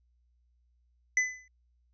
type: tone with exponential decay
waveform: square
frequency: 2010 Hz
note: B6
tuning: 30 cents sharp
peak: -21 dBFS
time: 1.17-1.48 s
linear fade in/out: 2 ms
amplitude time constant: 66 ms
effects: added 60 Hz sine -66 dBFS peak until 1.93 s + resampled to 16000 Hz